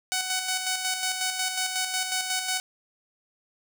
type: tone with tremolo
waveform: 5% pulse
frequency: 747 Hz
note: F#5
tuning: 16 cents sharp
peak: -13 dBFS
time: 0.12-2.6 s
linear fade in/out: 0 ms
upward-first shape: square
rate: 5.5 Hz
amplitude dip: 45%
effects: none